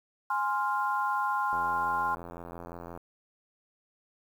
sine chord, F minor, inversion first, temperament equal, 830.6 / 1046.5 / 1396.9 Hz, Ab5 / C6 / F6, 0 / 0 / 0 cents, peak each -31 / -29 / -33 dBFS, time 0.3-2.15 s, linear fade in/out 5 ms
click train, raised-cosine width 1 ms, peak -28 dBFS, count 125, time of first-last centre 1.53-2.975 s, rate 85.8 Hz
effects 9-bit

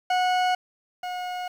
40% pulse tone pair in turn, 732 / 724.8 Hz, F#5 / F#5, -19 / -36 cents, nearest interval unison, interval 17 cents, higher first, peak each -19 / -28 dBFS, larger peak first, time 0.1-0.55 / 1.03-1.48 s, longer neither, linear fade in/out 5 ms, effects low-pass 4000 Hz 12 dB/octave + 8-bit

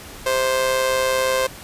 sawtooth tone with amplitude modulation, 523.3 Hz, C5, in tune, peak -11 dBFS, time 0.26-1.47 s, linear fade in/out 5 ms, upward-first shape sine, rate 126 Hz, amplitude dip 60%, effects pink hiss -38 dBFS RMS until 1.63 s + resampled to 32000 Hz

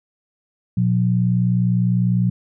sine tone pair together, 120.27 / 180.2 Hz, B2 / F#3, -45 / -45 cents, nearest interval perfect fifth, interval 700 cents, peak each -17 / -18 dBFS, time 0.77-2.3 s, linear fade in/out 5 ms, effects none

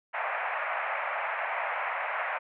pink band-pass noise, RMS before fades -32 dBFS, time 0.13-2.39 s, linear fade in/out 20 ms, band 610 to 2400 Hz, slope 48 dB/octave, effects none

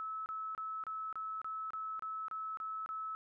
sine tone bursts, 1300 Hz, E6, 24 cents flat, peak -38 dBFS, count 11, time 0-3.15 s, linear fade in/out 0 ms, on 260 ms, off 29 ms, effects none

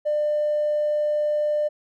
triangle tone with tanh clipping, 598 Hz, D5, 31 cents sharp, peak -19 dBFS, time 0.05-1.69 s, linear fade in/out 20 ms, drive 1 dB, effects none

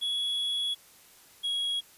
triangle tone pair in turn, 3365 / 3315 Hz, G#7 / G#7, +22 / -4 cents, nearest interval unison, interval 26 cents, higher first, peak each -26 dBFS, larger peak neither, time 0.01-0.75 / 1.43-1.81 s, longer first, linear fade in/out 20 ms, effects white hiss -56 dBFS RMS until 1.97 s + resampled to 32000 Hz

